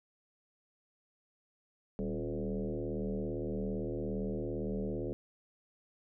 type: tone with frequency modulation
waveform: sine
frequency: 117.3 Hz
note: A#2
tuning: 11 cents sharp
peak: -33 dBFS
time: 1.99-5.13 s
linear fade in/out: 0 ms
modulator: 77.6 Hz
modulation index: 5.3
effects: none